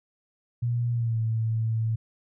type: tone with pitch glide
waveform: sine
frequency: 119.5 to 112.14 Hz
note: A#2 to A2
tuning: +43 to +33 cents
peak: -23 dBFS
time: 0.62-1.96 s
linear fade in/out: 10 ms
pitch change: -110 cents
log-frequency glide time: 0.92-1.19 s
effects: none